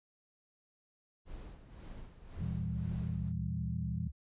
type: noise with tremolo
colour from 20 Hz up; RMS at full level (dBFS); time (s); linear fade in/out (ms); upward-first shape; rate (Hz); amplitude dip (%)
brown; -46; 1.25-3.33; 50; sine; 1.9; 65
type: tone with vibrato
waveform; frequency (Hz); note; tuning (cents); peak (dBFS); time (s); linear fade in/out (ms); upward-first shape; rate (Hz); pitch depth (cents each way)
sine; 77.78; D#2; 0; -39; 2.36-4.12; 20; sine; 4.4; 190
type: chord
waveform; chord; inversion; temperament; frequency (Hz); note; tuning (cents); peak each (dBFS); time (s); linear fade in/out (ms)
sine; E diminished; second; just; 118.67 / 164.81 / 197.78; Bb2 / E3 / G3; +31 / 0 / +16; -38 / -38 / -42; 2.4-4.08; 10
effects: resampled to 8000 Hz